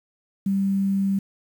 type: tone with quantisation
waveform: sine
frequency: 195.6 Hz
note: G3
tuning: 4 cents flat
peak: -19 dBFS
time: 0.46-1.19 s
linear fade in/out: 5 ms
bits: 8
effects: none